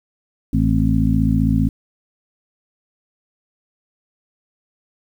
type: harmonic tone with a mistuned harmonic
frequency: 55.2 Hz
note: A1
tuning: 6 cents sharp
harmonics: 1 / 2 / 3 / 4 / 5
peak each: -20 / -20 / -20 / -20 / -20 dBFS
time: 0.53-1.69 s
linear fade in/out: 5 ms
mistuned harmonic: 5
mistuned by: -73 cents
effects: 8-bit